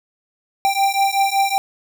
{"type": "beating tone pair", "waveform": "square", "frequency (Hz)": [784, 789.3], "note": ["G5", "G5"], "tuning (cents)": [0, 12], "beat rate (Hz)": 5.3, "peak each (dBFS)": -19, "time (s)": [0.65, 1.58], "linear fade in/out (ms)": 0, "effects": []}